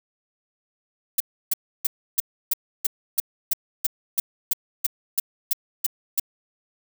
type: noise bursts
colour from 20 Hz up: violet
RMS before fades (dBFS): -20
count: 16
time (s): 1.18-6.198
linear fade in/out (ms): 5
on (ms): 23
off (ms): 310
effects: none